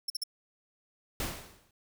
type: tone bursts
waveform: sawtooth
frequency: 5400 Hz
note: E8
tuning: 41 cents sharp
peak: -28 dBFS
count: 3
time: 0.08-0.237 s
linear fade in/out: 5 ms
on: 21 ms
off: 47 ms
type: noise with exponential decay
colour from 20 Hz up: pink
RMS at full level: -31 dBFS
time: 1.2-1.71 s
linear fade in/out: 2 ms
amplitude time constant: 110 ms
effects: none